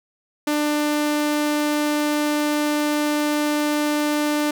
sawtooth tone, 297.5 Hz, D4, 22 cents sharp, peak -15 dBFS, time 0.47-4.51 s, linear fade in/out 5 ms, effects none

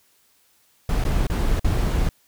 brown noise with dropouts, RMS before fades -20 dBFS, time 0.89-2.09 s, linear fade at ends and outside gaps 2 ms, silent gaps 1.04-1.05 / 1.269-1.299 / 1.596-1.645 s, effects white hiss -61 dBFS RMS until 2.27 s

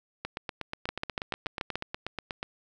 two click trains, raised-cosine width 0.3 ms, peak -14 / -17 dBFS, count 7 / 19, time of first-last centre 0.89-1.756 / 0.25-2.429 s, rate 6.93 / 8.26 Hz, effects none

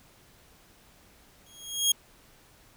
20% pulse tone with exponential growth, 3276 Hz, G#7, 24 cents flat, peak -13 dBFS, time 1.46-1.92 s, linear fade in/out 5 ms, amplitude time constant 100 ms, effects pink hiss -58 dBFS RMS until 2.76 s

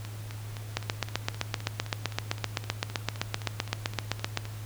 two click trains, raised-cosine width 0.2 ms, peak -9 / -22 dBFS, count 29 / 18, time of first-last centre 0.77-4.374 / 0.05-4.454 s, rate 7.77 / 3.86 Hz, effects added 106 Hz sine -37 dBFS peak until 4.65 s + pink hiss -48 dBFS RMS until 4.65 s

